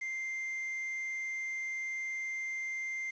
triangle tone, 2093 Hz, C7, in tune, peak -33 dBFS, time 0.01-3.11 s, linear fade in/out 10 ms, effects resampled to 16000 Hz + 10-bit

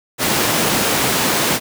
pink high-pass noise, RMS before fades -17 dBFS, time 0.18-1.6 s, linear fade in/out 50 ms, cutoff 170 Hz, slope 12 dB/octave, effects none

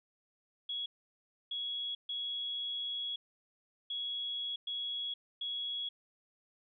sine tone bursts at uneven times, 3341 Hz, G#7, 10 cents sharp, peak -35 dBFS, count 6, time 0.69-0.86 / 1.51-1.95 / 2.09-3.16 / 3.9-4.56 / 4.67-5.14 / 5.41-5.89 s, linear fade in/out 5 ms, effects none

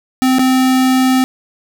square tone with dropouts, 259 Hz, C4, 17 cents flat, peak -10 dBFS, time 0.22-1.24 s, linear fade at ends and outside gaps 0 ms, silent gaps 0.385-0.393 s, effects none

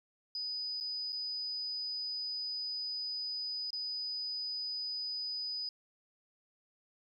triangle tone with dropouts, 4980 Hz, D#8, 1 cent sharp, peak -32 dBFS, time 0.35-5.69 s, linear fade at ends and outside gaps 2 ms, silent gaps 0.802-0.808 / 1.123-1.128 / 3.705-3.73 s, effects tanh soft clip ceiling -34 dBFS

